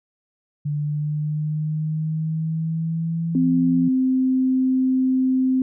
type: exponential sweep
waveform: sine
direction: up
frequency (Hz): 146.83 to 171.1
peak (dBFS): -21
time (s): 0.65-3.89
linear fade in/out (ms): 10
type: tone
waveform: sine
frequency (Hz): 259.6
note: C4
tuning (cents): -13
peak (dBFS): -16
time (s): 3.35-5.62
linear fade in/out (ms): 2
effects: none